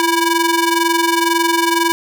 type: ring-modulated tone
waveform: sawtooth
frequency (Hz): 656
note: E5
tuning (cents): -9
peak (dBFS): -6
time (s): 0-1.92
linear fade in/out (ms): 0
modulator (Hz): 317
effects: none